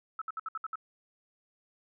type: tone bursts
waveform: sine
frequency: 1308 Hz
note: E6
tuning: 14 cents flat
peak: -33 dBFS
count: 7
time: 0.19-0.756 s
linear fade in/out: 2 ms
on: 26 ms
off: 64 ms
effects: none